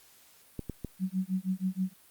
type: clicks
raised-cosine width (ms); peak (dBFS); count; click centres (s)
3; -22; 3; 0.593 / 0.697 / 0.847
type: tone with tremolo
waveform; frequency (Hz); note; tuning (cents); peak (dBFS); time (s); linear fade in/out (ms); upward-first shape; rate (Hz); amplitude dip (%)
sine; 187.4; F#3; +22; -25; 0.99-1.94; 50; sine; 6.3; 100
effects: white hiss -59 dBFS RMS until 2.1 s + Opus 48 kbps